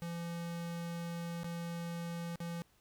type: tone with dropouts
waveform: square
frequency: 169.9 Hz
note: F3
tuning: 47 cents flat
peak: -39 dBFS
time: 0.02-2.62 s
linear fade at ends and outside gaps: 0 ms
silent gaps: 1.433-1.444 / 2.357-2.403 s
effects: pink hiss -70 dBFS RMS until 2.8 s